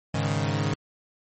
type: chord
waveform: sawtooth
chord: Ab suspended fourth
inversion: none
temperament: equal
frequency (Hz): 103.83 / 138.59 / 155.56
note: Ab2 / Db3 / Eb3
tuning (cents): 0 / 0 / 0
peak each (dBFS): -24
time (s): 0.14-0.74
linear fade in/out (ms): 5
effects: MP3 32 kbps